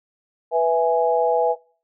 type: chord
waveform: sine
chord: E major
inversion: second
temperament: equal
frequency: 493.9 / 659.3 / 830.6 Hz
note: B4 / E5 / G#5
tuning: 0 / 0 / 0 cents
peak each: -19 / -20 / -21 dBFS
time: 0.51-1.56 s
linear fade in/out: 50 ms
effects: noise-tail reverb RT60 0.4 s tail -22 dB re dry